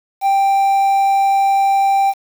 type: tone with quantisation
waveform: triangle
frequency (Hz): 786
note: G5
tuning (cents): +4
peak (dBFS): -9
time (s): 0.21-2.14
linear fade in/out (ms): 50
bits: 6
effects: none